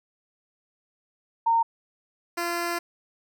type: tone pair in turn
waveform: sine / 10% pulse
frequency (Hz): 918 / 343.9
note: A#5 / F4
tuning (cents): -27 / -27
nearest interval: octave + perfect fourth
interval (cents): 1700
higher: first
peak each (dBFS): -18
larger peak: neither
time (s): 1.46-1.63 / 2.37-2.79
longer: second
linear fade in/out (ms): 10
effects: none